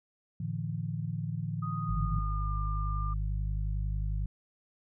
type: chord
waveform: sine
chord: A suspended fourth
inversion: none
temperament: equal with one note detuned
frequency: 110 / 146.83 / 167.02 Hz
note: A2 / D3 / E3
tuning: 0 / 0 / +23 cents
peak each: -36 dBFS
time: 0.4-2.19 s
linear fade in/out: 5 ms
type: tone with pitch glide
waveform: sine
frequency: 1244.5 to 1197.9 Hz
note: D#6 to D6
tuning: 0 to +34 cents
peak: -37 dBFS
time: 1.62-3.14 s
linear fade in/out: 10 ms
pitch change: -66 cents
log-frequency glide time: 1.81-2.56 s
type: harmonic tone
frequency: 51.1 Hz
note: G#1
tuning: 27 cents flat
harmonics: 1 / 2 / 3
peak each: -30 / -36 / -40 dBFS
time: 1.89-4.26 s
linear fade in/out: 5 ms
effects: none